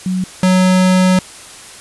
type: tone pair in turn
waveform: sine / square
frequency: 185 / 185 Hz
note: F#3 / F#3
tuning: 0 / 0 cents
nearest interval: unison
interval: 0 cents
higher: neither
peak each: -14 / -9 dBFS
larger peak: second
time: 0.06-0.24 / 0.43-1.19 s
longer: second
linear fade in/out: 2 ms
effects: white hiss -35 dBFS RMS until 1.8 s + resampled to 24000 Hz